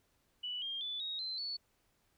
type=tone with pitch steps; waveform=sine; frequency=2960 / 3209 / 3480 / 3773 / 4090 / 4435 Hz; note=F#7 / G7 / A7 / A#7 / C8 / C#8; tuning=0 / +40 / -20 / +20 / -40 / 0 cents; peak=-37 dBFS; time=0.43-1.57 s; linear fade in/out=10 ms; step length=190 ms; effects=pink hiss -75 dBFS RMS until 2.17 s